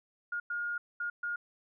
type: tone bursts at uneven times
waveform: sine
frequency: 1424 Hz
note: F6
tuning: 33 cents sharp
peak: -32 dBFS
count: 4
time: 0.32-0.4 / 0.5-0.78 / 1-1.1 / 1.23-1.36 s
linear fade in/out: 5 ms
effects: none